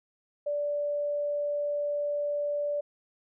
sine tone, 583 Hz, D5, 13 cents flat, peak -27 dBFS, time 0.46-2.81 s, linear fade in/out 10 ms, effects none

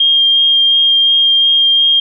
sine tone with vibrato, 3216 Hz, G7, 44 cents sharp, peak -7 dBFS, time 0-2 s, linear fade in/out 5 ms, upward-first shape sine, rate 2.8 Hz, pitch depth 9 cents each way, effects none

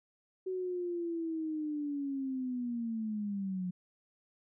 sine linear sweep, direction down, 376.1 to 178.4 Hz, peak -33 dBFS, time 0.46-3.71 s, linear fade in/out 10 ms, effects none

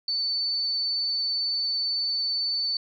sine tone, 4509 Hz, C#8, 29 cents sharp, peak -24 dBFS, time 0.08-2.77 s, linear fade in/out 2 ms, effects none

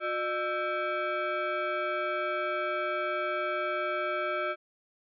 sine tone with frequency modulation, 360.1 Hz, F#4, 47 cents flat, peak -28 dBFS, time 0-4.56 s, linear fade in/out 50 ms, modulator 967 Hz, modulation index 1.8, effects none

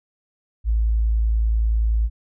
sine tone, 55.2 Hz, A1, 6 cents sharp, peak -16 dBFS, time 0.64-2.1 s, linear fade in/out 50 ms, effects none

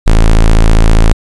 square tone, 27.5 Hz, A0, in tune, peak -3 dBFS, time 0.06-1.13 s, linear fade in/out 10 ms, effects resampled to 24000 Hz + 7-bit

